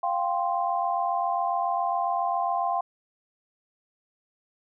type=chord; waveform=sine; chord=F suspended second; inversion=none; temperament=just; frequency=698.5 / 785.8 / 1047.7 Hz; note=F5 / G5 / C6; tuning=0 / +4 / +2 cents; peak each=-27 / -28 / -29 dBFS; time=0.03-2.81 s; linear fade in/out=5 ms; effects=none